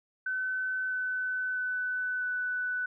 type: tone with pitch steps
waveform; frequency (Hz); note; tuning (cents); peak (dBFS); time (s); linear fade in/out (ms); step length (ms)
sine; 1518 / 1509.3 / 1500.6 / 1491.9; F#6 / F#6 / F#6 / F#6; +44 / +34 / +24 / +14; -29; 0.26-2.86; 5; 650
effects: none